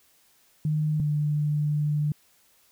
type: tone pair in turn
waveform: sine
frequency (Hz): 153 / 148.99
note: D#3 / D3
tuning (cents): -29 / +25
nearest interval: unison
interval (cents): 46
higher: first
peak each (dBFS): -22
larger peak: neither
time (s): 0.65-1 / 1-2.12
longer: second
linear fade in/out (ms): 2
effects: white hiss -62 dBFS RMS until 2.71 s